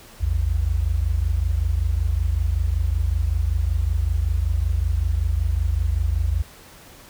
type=tone pair together; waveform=sine; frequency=57.51 / 82.8 Hz; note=A#1 / E2; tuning=-23 / +8 cents; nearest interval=tritone; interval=631 cents; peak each=-21 dBFS; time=0.2-6.43 s; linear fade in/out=20 ms; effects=pink hiss -46 dBFS RMS until 7.09 s